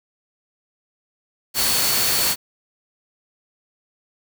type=tone in noise; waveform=sine; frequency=4435 Hz; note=C#8; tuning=in tune; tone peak=-25 dBFS; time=1.54-2.36 s; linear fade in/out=50 ms; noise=white; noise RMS=-20 dBFS; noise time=1.54-2.36 s; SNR=-8 dB; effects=none